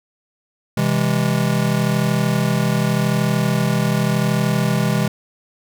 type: chord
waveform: square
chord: C augmented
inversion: none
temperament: just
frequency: 130.81 / 163.52 / 204.4 Hz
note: C3 / E3 / G#3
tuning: 0 / -14 / -27 cents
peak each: -21 dBFS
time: 0.77-5.08 s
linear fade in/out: 5 ms
effects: none